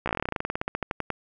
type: slowing click train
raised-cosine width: 0.5 ms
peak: -12 dBFS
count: 24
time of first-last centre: 0.06-1.103 s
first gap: 15 ms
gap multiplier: 1.09
effects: none